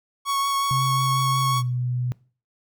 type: tone with vibrato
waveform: 45% pulse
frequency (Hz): 1108.7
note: C#6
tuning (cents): 0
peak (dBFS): -21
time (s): 0.25-1.63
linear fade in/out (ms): 50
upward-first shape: triangle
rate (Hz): 5.5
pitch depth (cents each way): 15
type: tone with pitch glide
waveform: sine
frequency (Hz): 132.2 to 124.06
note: C3 to B2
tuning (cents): +18 to +8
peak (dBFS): -22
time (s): 0.71-2.12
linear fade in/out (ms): 0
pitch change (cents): -110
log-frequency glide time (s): 1.49-1.62
effects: noise-tail reverb RT60 0.4 s tail -22 dB re dry